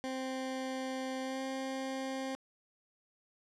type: tone with pitch glide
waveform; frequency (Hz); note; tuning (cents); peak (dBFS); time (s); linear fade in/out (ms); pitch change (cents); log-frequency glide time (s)
20% pulse; 261.6 to 265.3; C4 to C4; 0 to +24; -31; 0.04-2.35; 0; +24; 1.22-1.41
effects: low-pass 8000 Hz 12 dB/octave